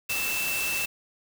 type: tone in noise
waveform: sine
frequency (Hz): 2658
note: E7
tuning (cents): +14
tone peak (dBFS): -28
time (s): 0.09-0.86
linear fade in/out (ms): 10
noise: white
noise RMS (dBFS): -31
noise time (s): 0.09-0.86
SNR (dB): 0
effects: none